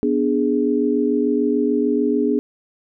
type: chord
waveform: sine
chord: G# diminished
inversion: first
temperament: equal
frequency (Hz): 246.9 / 293.7 / 415.3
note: B3 / D4 / G#4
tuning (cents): 0 / 0 / 0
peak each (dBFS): -20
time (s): 0.03-2.39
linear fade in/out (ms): 0
effects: none